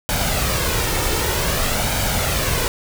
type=noise with flanger; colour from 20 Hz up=pink; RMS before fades=-20 dBFS; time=0.09-2.68 s; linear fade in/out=0 ms; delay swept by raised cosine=1.3 to 2.26 ms; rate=0.53 Hz; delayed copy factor=+0.5; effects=none